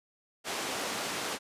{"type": "band-pass noise", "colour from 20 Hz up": "pink", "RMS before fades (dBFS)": -35, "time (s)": [0.44, 1.39], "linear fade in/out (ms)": 50, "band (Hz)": [320, 8900], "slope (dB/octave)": 12, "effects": ["resampled to 32000 Hz"]}